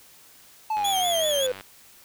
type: linear sweep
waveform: triangle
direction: down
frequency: 882 to 493.9 Hz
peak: -21 dBFS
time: 0.7-1.52 s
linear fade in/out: 5 ms
type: click train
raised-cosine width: 0.3 ms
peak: -23 dBFS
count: 82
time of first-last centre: 0.77-1.609 s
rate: 96.5 Hz
type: tone with vibrato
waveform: sawtooth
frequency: 3291 Hz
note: G#7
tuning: 16 cents flat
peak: -22 dBFS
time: 0.84-1.47 s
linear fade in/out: 10 ms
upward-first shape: sine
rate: 5.2 Hz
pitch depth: 82 cents each way
effects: white hiss -52 dBFS RMS until 2.04 s